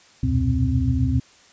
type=tone cluster; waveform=sine; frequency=70.8 / 85.8 / 118.1 / 125.6 / 260.5 Hz; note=C#2 / F2 / A#2 / B2 / C4; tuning=+37 / -30 / +23 / +30 / -7 cents; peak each=-24 dBFS; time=0.23-1.2 s; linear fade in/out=5 ms; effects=white hiss -52 dBFS RMS until 1.52 s + resampled to 16000 Hz